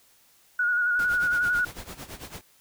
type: tone with vibrato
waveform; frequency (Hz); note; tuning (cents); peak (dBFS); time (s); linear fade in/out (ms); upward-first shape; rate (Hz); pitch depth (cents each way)
sine; 1449; F#6; -37; -21; 0.59-1.65; 5; square; 11; 28
type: noise with tremolo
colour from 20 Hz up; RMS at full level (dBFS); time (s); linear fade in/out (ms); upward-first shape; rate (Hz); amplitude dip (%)
pink; -38; 0.99-2.41; 0; sine; 9; 80
effects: white hiss -60 dBFS RMS until 2.6 s